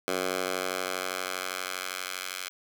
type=tone with high-pass filter sweep; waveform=10% pulse; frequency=92.5 Hz; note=F#2; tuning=in tune; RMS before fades=-33 dBFS; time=0.08-2.49 s; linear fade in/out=0 ms; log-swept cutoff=410 to 2000 Hz; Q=0.73; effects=none